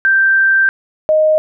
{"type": "tone pair in turn", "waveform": "sine", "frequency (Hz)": [1568, 621.2], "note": ["G6", "D#5"], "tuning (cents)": [0, -3], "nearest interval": "octave + major third", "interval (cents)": 1603, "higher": "first", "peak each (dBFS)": -8, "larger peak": "neither", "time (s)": [[0.05, 0.69], [1.09, 1.38]], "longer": "first", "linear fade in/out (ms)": 0, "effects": []}